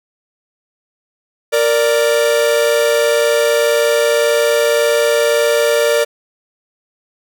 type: tone pair together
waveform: 45% pulse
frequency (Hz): 465.5 / 587.3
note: A#4 / D5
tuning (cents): -2 / 0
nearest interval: major third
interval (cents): 402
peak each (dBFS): -14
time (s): 1.52-6.05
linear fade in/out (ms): 20
effects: none